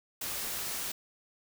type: noise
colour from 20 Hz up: white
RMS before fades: -36 dBFS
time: 0.21-0.92 s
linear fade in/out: 5 ms
effects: none